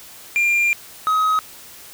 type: tone pair in turn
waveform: triangle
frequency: 2393 / 1267.6 Hz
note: D7 / D#6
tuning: +32 / +32 cents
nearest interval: major seventh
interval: 1100 cents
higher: first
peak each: -13 dBFS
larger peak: neither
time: 0.36-0.73 / 1.07-1.39 s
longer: first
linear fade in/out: 0 ms
effects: white hiss -41 dBFS RMS until 1.93 s